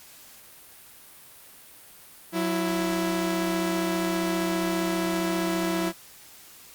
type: tone pair together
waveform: sawtooth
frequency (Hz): 183.1 / 331.2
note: F#3 / E4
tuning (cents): -18 / +8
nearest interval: minor seventh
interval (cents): 1026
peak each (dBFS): -25 / -22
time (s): 2.32-5.93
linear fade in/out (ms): 50
effects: white hiss -49 dBFS RMS until 6.74 s + Opus 48 kbps